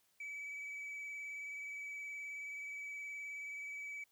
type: tone with vibrato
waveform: sine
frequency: 2289 Hz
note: D7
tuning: 45 cents flat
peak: -40 dBFS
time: 0.2-4.04 s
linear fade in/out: 5 ms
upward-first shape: sine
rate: 19 Hz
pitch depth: 18 cents each way
effects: tanh soft clip ceiling -42 dBFS + white hiss -75 dBFS RMS until 4.11 s